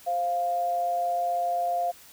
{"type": "tone pair together", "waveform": "sine", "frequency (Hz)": [522.8, 698.5], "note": ["C5", "F5"], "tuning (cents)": [-1, 0], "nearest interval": "perfect fourth", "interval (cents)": 501, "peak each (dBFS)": [-35, -24], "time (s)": [0.06, 1.92], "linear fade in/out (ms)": 20, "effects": ["white hiss -51 dBFS RMS until 2.12 s"]}